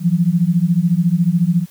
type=beating tone pair; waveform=sine; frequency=165.8 / 179.8 Hz; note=E3 / F#3; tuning=+10 / -49 cents; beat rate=14 Hz; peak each=-15 dBFS; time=0-1.66 s; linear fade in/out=50 ms; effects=white hiss -48 dBFS RMS until 1.7 s